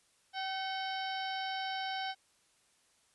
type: harmonic tone with a mistuned harmonic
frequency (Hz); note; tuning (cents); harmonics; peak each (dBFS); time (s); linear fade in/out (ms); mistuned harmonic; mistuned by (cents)
766; G5; -40; 1 / 2 / 3 / 4 / 5 / 6 / 7; -37 / -42 / -46 / -44 / -47 / -49 / -48; 0.33-2.15; 50; 3; -74
effects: white hiss -70 dBFS RMS until 3.14 s + resampled to 24000 Hz

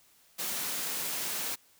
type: high-pass noise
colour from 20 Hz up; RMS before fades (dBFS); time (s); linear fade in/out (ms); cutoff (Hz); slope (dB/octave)
white; -34; 0.38-1.56; 20; 130; 24
effects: white hiss -63 dBFS RMS until 1.79 s

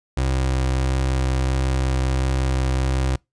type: tone with vibrato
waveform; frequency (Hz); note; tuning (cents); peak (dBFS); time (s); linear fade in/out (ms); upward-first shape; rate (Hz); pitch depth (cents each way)
30% pulse; 65.4; C2; 0; -16; 0.17-3.16; 5; triangle; 1.5; 12
effects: noise-tail reverb RT60 0.2 s tail -26 dB re dry + resampled to 22050 Hz

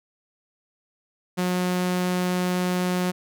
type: tone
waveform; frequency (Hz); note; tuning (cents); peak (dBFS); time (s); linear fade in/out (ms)
sawtooth; 180.8; F#3; -40; -18; 1.37-3.12; 20
effects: none

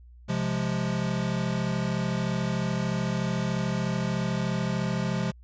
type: chord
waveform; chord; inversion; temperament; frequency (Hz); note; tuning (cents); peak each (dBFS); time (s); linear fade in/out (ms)
square; F minor; second; equal with one note detuned; 130.81 / 174.01 / 207.7; C3 / F3 / Ab3; 0 / -6 / 0; -31 / -30 / -32; 0.28-5.32; 20
effects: added 60 Hz sine -47 dBFS peak until 5.43 s + resampled to 16000 Hz

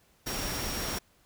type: tone in noise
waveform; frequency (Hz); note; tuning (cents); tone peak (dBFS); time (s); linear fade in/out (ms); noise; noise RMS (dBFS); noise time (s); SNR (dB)
sine; 5588; F8; 0; -39; 0.26-0.99; 10; pink; -34; 0.26-0.99; -8
effects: pink hiss -65 dBFS RMS until 1.25 s

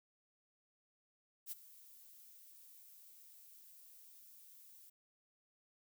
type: noise with ADSR envelope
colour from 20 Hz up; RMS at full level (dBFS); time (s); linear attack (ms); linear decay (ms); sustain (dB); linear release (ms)
violet; -42; 1.46-4.9; 57; 21; -18; 8
effects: none

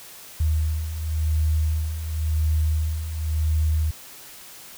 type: beating tone pair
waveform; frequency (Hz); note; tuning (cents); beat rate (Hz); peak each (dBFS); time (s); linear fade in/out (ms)
sine; 77.3 / 78.23; D#2 / D#2; -11 / +10; 0.93; -27 / -21; 0.4-3.91; 5
effects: white hiss -43 dBFS RMS until 4.77 s

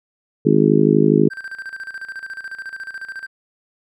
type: harmonic tone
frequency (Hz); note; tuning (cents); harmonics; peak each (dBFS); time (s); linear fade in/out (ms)
52.2; G#1; +10; 3 / 4 / 5 / 6 / 7 / 8; -18 / -18 / -18 / -18 / -18 / -18; 0.45-1.29; 10
type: tone with tremolo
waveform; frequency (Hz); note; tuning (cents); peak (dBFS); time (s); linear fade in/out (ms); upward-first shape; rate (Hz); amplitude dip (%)
triangle; 1568; G6; 0; -25; 1.3-3.27; 20; square; 14; 75
effects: none

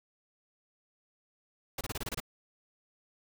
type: noise bursts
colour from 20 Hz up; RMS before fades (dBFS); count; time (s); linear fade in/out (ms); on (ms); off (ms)
pink; -36; 8; 1.78-2.202; 5; 30; 26
effects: none

